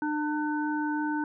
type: harmonic tone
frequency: 300.5 Hz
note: D4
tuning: 40 cents sharp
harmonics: 1 / 3 / 5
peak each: -28 / -33 / -35 dBFS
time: 0.02-1.24 s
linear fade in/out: 2 ms
effects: none